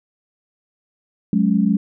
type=chord; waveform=sine; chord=F# suspended second; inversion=none; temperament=equal with one note detuned; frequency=185 / 211.2 / 277.2 Hz; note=F#3 / G#3 / C#4; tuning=0 / +29 / 0 cents; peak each=-18 / -16 / -22 dBFS; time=1.33-1.77 s; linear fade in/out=2 ms; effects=none